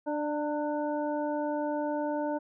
harmonic tone with a mistuned harmonic, 296.4 Hz, D4, 16 cents sharp, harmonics 1 / 2 / 3 / 5, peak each -32 / -32 / -35 / -45 dBFS, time 0.06-2.39 s, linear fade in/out 20 ms, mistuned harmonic 3, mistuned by +21 cents, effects none

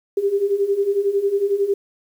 sine beating tone pair, 392 / 403 Hz, G4 / G4, 0 / +48 cents, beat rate 11 Hz, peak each -22 / -18 dBFS, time 0.17-1.74 s, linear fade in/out 5 ms, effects 8-bit

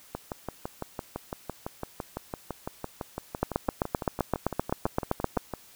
two click trains, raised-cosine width 1 ms, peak -18 / -10 dBFS, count 33 / 16, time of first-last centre 0.15-5.537 / 3.43-5.373 s, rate 5.94 / 7.72 Hz, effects white hiss -54 dBFS RMS until 5.75 s

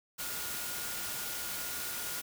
sine tone in noise, 1431 Hz, F6, 42 cents sharp, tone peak -47 dBFS, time 0.18-2.22 s, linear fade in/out 20 ms, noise white, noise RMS -38 dBFS, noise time 0.18-2.22 s, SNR -12 dB, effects none

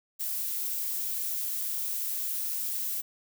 violet noise, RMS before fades -32 dBFS, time 0.19-3.02 s, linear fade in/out 20 ms, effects none

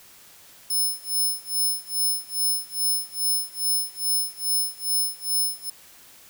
5% pulse tone with tremolo, 5220 Hz, E8, 18 cents flat, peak -14 dBFS, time 0.7-5.7 s, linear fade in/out 5 ms, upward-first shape sine, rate 2.4 Hz, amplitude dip 95%, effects white hiss -50 dBFS RMS until 6.29 s

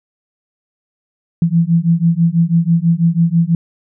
sine beating tone pair, 164.81 / 170.91 Hz, E3 / F3, 0 / -37 cents, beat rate 6.1 Hz, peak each -13 dBFS, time 1.42-3.55 s, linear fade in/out 2 ms, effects none

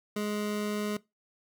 25% pulse tone, 208.9 Hz, G#3, 10 cents sharp, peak -26 dBFS, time 0.16-0.97 s, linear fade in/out 5 ms, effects noise-tail reverb RT60 0.2 s tail -20 dB re dry

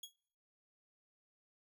sawtooth tone with exponential decay, 3322 Hz, G#7, in tune, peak -39 dBFS, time 0.03-0.13 s, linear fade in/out 5 ms, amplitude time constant 21 ms, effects noise-tail reverb RT60 0.6 s tail -22 dB re dry

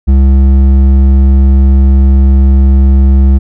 sine tone with hard clipping, 67.1 Hz, C2, 44 cents sharp, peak -4 dBFS, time 0.07-3.39 s, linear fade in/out 20 ms, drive 8 dB, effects none

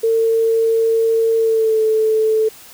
sine tone with pitch glide, 452.1 to 438 Hz, A4 to A4, +47 to -8 cents, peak -12 dBFS, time 0.03-2.49 s, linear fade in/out 10 ms, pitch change -55 cents, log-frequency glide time 1.39-1.81 s, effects white hiss -41 dBFS RMS until 2.73 s

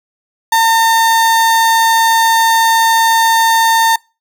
35% pulse tone, 907 Hz, A#5, 48 cents flat, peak -6 dBFS, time 0.52-3.96 s, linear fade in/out 5 ms, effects noise-tail reverb RT60 0.3 s tail -26 dB re dry

